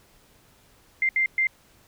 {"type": "tone bursts at uneven times", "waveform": "sine", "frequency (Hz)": 2093, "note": "C7", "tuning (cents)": 0, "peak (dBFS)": -19, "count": 3, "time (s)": [[1.02, 1.09], [1.16, 1.26], [1.38, 1.47]], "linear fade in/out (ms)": 2, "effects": ["pink hiss -58 dBFS RMS until 1.87 s"]}